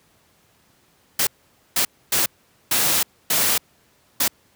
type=noise bursts at uneven times; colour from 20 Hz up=white; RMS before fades=-19 dBFS; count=6; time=1.19-1.27 / 1.76-1.85 / 2.12-2.26 / 2.71-3.03 / 3.3-3.58 / 4.2-4.28 s; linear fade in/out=5 ms; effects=pink hiss -59 dBFS RMS until 4.55 s + high-pass 80 Hz 12 dB/octave